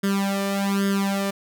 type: tone with flanger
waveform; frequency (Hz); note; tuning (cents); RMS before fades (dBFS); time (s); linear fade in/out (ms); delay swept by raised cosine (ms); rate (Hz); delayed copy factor
sawtooth; 197.6; G3; +14; -23; 0.03-1.31; 10; 0.6 to 1.7; 1.2; +1
effects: none